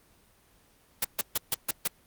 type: noise bursts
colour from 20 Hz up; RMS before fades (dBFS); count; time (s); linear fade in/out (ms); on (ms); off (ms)
white; -26; 6; 1.02-1.876; 5; 26; 140
effects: pink hiss -62 dBFS RMS until 2.06 s + Opus 24 kbps